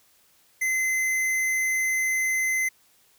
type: tone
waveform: square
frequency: 2054 Hz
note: C7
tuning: 33 cents flat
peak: -23 dBFS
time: 0.61-2.69 s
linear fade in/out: 10 ms
effects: white hiss -61 dBFS RMS until 3.18 s